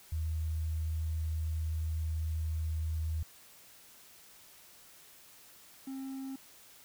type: tone pair in turn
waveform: sine / triangle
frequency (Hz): 79.5 / 267.4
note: D#2 / C4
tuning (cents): +38 / +38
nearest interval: octave + major sixth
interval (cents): 2100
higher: second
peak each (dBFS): -31 / -36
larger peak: first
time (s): 0.12-3.23 / 5.87-6.36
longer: first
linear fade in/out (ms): 5
effects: white hiss -57 dBFS RMS until 6.84 s